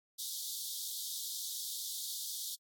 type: high-pass noise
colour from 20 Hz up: pink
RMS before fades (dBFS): -40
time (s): 0.18-2.56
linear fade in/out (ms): 20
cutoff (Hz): 3400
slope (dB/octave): 96
effects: AAC 64 kbps